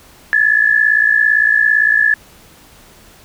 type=tone pair together; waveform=sine; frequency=1693.3 / 1751 Hz; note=G#6 / A6; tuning=+33 / -9 cents; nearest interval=minor second; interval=58 cents; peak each=-12 dBFS; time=0.33-2.14 s; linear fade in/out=0 ms; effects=pink hiss -44 dBFS RMS until 3.24 s